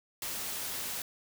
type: noise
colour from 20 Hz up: white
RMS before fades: -37 dBFS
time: 0.22-1.02 s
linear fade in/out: 2 ms
effects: none